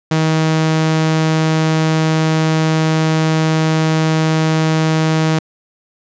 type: tone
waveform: sawtooth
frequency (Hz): 158.6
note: D#3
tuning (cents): +33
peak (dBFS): -8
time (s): 0.11-5.39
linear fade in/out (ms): 5
effects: resampled to 16000 Hz + 8-bit